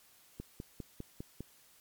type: click train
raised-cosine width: 3 ms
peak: -28 dBFS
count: 6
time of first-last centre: 0.4-1.406 s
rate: 4.97 Hz
effects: white hiss -63 dBFS RMS until 1.8 s + MP3 96 kbps